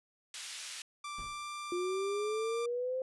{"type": "band-pass noise", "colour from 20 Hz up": "pink", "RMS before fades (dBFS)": -44, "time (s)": [0.34, 0.82], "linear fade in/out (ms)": 2, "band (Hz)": [2600, 10000], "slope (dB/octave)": 12}
{"type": "tone with pitch glide", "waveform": "sawtooth", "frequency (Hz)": [1174.7, 1182.9], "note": ["D6", "D6"], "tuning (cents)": [0, 12], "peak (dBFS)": -36, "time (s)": [1.04, 2.66], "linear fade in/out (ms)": 5, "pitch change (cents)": 12, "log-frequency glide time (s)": [1.21, 1.52]}
{"type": "noise with exponential decay", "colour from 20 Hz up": "brown", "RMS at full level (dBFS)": -45, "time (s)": [1.18, 1.55], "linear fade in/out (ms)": 2, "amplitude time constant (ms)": 79}
{"type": "linear sweep", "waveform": "sine", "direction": "up", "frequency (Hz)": [349.6, 523.3], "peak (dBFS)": -32, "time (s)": [1.72, 3.02], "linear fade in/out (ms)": 2}
{"effects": ["resampled to 24000 Hz"]}